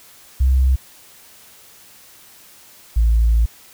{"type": "tone pair in turn", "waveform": "sine", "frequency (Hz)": [65.41, 56.39], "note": ["C2", "A1"], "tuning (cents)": [0, 43], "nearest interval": "minor third", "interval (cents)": 257, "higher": "first", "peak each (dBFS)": -10, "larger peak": "neither", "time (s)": [[0.4, 0.76], [2.96, 3.46]], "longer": "second", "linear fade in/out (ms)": 10, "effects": ["tanh soft clip ceiling -8 dBFS", "white hiss -46 dBFS RMS until 3.73 s"]}